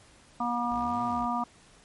harmonic tone, 240 Hz, B3, 49 cents flat, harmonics 1 / 3 / 4 / 5, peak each -32 / -32 / -32 / -32 dBFS, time 0.4-1.44 s, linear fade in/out 5 ms
sawtooth exponential two-way sweep, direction up then down, 47.83 to 130.81 to 47.83 Hz, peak -38 dBFS, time 0.71-1.26 s, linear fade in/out 0 ms, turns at 1.05 s
effects pink hiss -57 dBFS RMS until 1.84 s + MP3 48 kbps

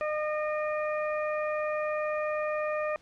harmonic tone with a mistuned harmonic, 608 Hz, D#5, 40 cents flat, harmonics 1 / 2 / 3 / 4, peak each -29 / -35 / -39 / -41 dBFS, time 0.01-2.96 s, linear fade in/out 0 ms, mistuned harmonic 3, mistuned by +18 cents, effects pink hiss -60 dBFS RMS until 3.01 s + low-pass 6000 Hz 12 dB/octave

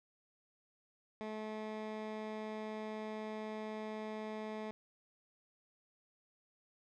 15% pulse tone with low-pass filter, 216 Hz, A3, 32 cents flat, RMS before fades -43 dBFS, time 1.21-4.71 s, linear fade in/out 0 ms, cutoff 3400 Hz, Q 0.55, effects none

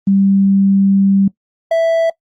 sine / triangle tone pair in turn, 196 / 659.3 Hz, G3 / E5, 0 / 0 cents, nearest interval octave + major sixth, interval 2100 cents, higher second, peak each -8 / -8 dBFS, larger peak neither, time 0.07-1.28 / 1.71-2.1 s, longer first, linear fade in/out 5 ms, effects noise-tail reverb RT60 0.1 s tail -22 dB re dry + Opus 24 kbps

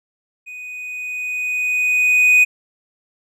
triangle tone with level ramp, 2489 Hz, D#7, in tune, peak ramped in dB -30 to -6 dBFS, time 0.46-2.45 s, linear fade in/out 20 ms, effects none

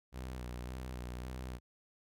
sawtooth tone with vibrato, 62.3 Hz, B1, 16 cents sharp, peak -37 dBFS, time 0.12-1.6 s, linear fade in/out 50 ms, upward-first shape square, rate 1.8 Hz, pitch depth 34 cents each way, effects none

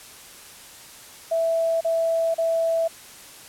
sine tone bursts, 659.3 Hz, E5, in tune, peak -19 dBFS, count 3, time 1.31-2.88 s, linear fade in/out 10 ms, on 500 ms, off 35 ms, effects white hiss -44 dBFS RMS until 3.48 s + low-pass 12000 Hz 12 dB/octave

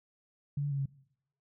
sine tone with pitch steps, 142.9 / 144.3 / 139.5 / 137 Hz, D3 / D3 / C#3 / C#3, -47 / -30 / +11 / -20 cents, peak -29 dBFS, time 0.57-0.858 s, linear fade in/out 5 ms, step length 72 ms, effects noise-tail reverb RT60 0.7 s tail -20 dB re dry

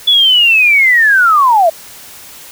sine linear sweep, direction down, 3456 to 622.3 Hz, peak -5 dBFS, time 0.07-1.7 s, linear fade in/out 10 ms, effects white hiss -34 dBFS RMS until 2.51 s

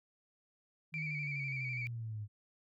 sine linear sweep, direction down, 159.6 to 102.7 Hz, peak -38 dBFS, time 0.92-2.28 s, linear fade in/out 50 ms
sine tone with vibrato, 2300 Hz, D7, 37 cents flat, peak -37 dBFS, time 0.94-1.87 s, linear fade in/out 0 ms, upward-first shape square, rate 12 Hz, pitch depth 41 cents each way
effects tanh soft clip ceiling -30 dBFS

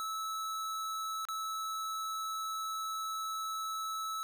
square tone with dropouts, 1305 Hz, E6, 18 cents flat, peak -36 dBFS, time 0-4.23 s, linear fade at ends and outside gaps 0 ms, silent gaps 1.252-1.286 s, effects none

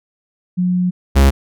sine / 45% pulse tone pair in turn, 180.4 / 68.36 Hz, F#3 / C#2, -44 / -24 cents, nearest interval octave + perfect fourth, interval 1680 cents, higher first, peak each -13 / -7 dBFS, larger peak second, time 0.57-0.91 / 1.15-1.31 s, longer first, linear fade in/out 20 ms, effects none

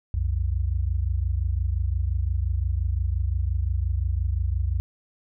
sine tone pair together, 62.5 / 88.25 Hz, B1 / F2, +21 / +19 cents, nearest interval tritone, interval 598 cents, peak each -24 / -25 dBFS, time 0.14-4.8 s, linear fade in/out 0 ms, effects none

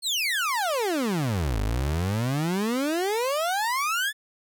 30% pulse exponential two-way sweep, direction down then up, 4443 to 49 to 1772 Hz, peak -21 dBFS, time 0.02-4.13 s, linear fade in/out 50 ms, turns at 1.6 s, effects none

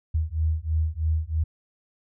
sine beating tone pair, 77.78 / 80.88 Hz, D#2 / E2, 0 / -32 cents, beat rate 3.1 Hz, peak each -25 dBFS, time 0.14-1.44 s, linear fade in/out 10 ms, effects none

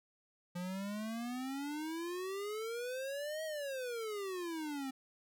square exponential two-way sweep, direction up then down, 174.61 to 640 to 260.8 Hz, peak -39 dBFS, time 0.55-4.91 s, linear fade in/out 10 ms, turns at 3.44 s, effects none

